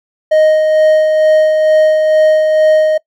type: tone with tremolo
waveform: triangle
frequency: 622 Hz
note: D#5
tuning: 1 cent flat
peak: -3 dBFS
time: 0.31-2.98 s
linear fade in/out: 10 ms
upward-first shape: sine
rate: 2.2 Hz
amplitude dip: 35%
effects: noise-tail reverb RT60 0.1 s tail -22 dB re dry